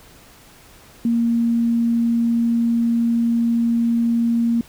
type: tone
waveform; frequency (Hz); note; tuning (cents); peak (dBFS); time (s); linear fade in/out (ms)
sine; 233.1; A#3; 0; -15; 1.05-4.61; 2
effects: pink hiss -47 dBFS RMS until 4.68 s